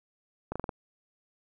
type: slowing click train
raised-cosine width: 1 ms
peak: -19 dBFS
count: 5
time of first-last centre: 0.52-0.692 s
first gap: 36 ms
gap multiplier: 1.12
effects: none